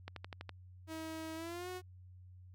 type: click train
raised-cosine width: 0.3 ms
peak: -28 dBFS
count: 6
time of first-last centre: 0.08-0.493 s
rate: 12.1 Hz
type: tone with pitch glide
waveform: sawtooth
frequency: 319.9 to 365.4 Hz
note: D#4 to F#4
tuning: +48 to -22 cents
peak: -38 dBFS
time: 0.87-1.82 s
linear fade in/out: 50 ms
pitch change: +230 cents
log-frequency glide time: 1.35-1.69 s
effects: added 91 Hz sine -53 dBFS peak until 2.54 s